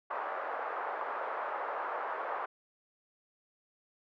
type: band-pass noise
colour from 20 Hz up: white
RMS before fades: -37 dBFS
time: 0.1-2.46 s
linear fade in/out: 10 ms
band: 510 to 1300 Hz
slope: 24 dB/octave
effects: none